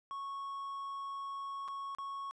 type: tone with dropouts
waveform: triangle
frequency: 1104 Hz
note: C#6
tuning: 7 cents flat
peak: -37 dBFS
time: 0.11-2.31 s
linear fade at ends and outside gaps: 0 ms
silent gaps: 1.679-1.684 / 1.949-1.985 s
effects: resampled to 24000 Hz